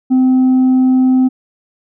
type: tone with tanh clipping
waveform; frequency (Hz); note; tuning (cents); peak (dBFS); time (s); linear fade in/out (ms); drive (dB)
triangle; 257.9; C4; -25; -8; 0.1-1.29; 20; 7
effects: none